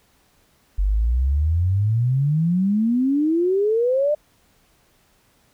sine exponential sweep, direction up, 46.25 to 610 Hz, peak -16 dBFS, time 0.78-4.15 s, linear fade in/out 10 ms, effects pink hiss -60 dBFS RMS until 5.53 s

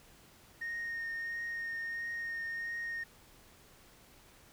sine tone with vibrato, 1849 Hz, A#6, 15 cents flat, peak -34 dBFS, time 0.61-3.04 s, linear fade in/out 10 ms, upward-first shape triangle, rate 1.5 Hz, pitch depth 15 cents each way, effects tanh soft clip ceiling -34 dBFS + pink hiss -60 dBFS RMS until 4.52 s

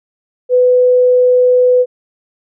sine tone, 499.3 Hz, B4, 19 cents sharp, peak -6 dBFS, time 0.49-1.86 s, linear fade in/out 50 ms, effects none

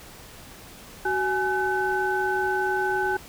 sine tone cluster, 376 / 835 / 1515 Hz, F#4 / G#5 / F#6, +28 / +9 / +40 cents, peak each -26 dBFS, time 1.05-3.17 s, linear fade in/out 5 ms, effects tanh soft clip ceiling -12 dBFS + pink hiss -45 dBFS RMS until 3.28 s

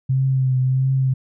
sine tone with vibrato, 131.1 Hz, C3, 4 cents sharp, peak -15 dBFS, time 0.09-1.14 s, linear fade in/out 10 ms, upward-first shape triangle, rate 1.5 Hz, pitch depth 36 cents each way, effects none

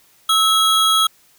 square tone pair together, 1300 / 3304 Hz, E6 / G#7, -24 / -10 cents, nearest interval octave + major third, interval 1614 cents, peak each -16 dBFS, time 0.29-1.07 s, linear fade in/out 5 ms, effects white hiss -54 dBFS RMS until 1.38 s

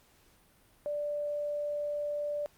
sine tone, 587.3 Hz, D5, in tune, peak -31 dBFS, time 0.86-2.46 s, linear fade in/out 0 ms, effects pink hiss -64 dBFS RMS until 2.57 s + Opus 48 kbps

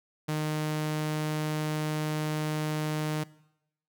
sawtooth tone, 153.5 Hz, D#3, 23 cents flat, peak -24 dBFS, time 0.28-3.24 s, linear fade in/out 10 ms, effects noise-tail reverb RT60 0.8 s tail -20 dB re dry

